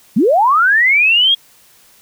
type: linear sweep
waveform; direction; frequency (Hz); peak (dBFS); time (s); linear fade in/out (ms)
sine; up; 174.61 to 3322; -8; 0.16-1.35; 10
effects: white hiss -48 dBFS RMS until 2.01 s